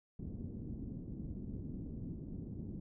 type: low-pass noise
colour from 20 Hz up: white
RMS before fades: -44 dBFS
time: 0.19-2.8 s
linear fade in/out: 5 ms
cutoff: 270 Hz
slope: 24 dB/octave
effects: none